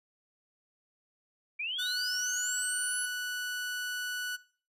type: linear sweep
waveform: sine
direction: up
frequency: 2300 to 10500 Hz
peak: -32 dBFS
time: 1.59-3.06 s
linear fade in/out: 10 ms
type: tone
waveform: sawtooth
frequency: 1480 Hz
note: F#6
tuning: in tune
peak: -30 dBFS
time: 1.78-4.37 s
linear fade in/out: 20 ms
effects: noise-tail reverb RT60 0.4 s tail -18 dB re dry + resampled to 32000 Hz